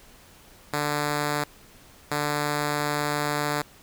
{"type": "tone bursts at uneven times", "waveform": "5% pulse", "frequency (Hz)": 147.4, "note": "D3", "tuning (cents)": 7, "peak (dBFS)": -13, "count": 2, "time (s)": [[0.73, 1.44], [2.11, 3.62]], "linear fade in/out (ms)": 5, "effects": ["pink hiss -52 dBFS RMS until 3.82 s"]}